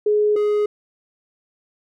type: tone pair in turn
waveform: sine / triangle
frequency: 420 / 417.7 Hz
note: G#4 / G#4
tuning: +19 / +10 cents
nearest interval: unison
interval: 9 cents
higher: first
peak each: -14 dBFS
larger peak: neither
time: 0.06-0.36 / 0.36-0.66 s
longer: neither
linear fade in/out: 5 ms
effects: none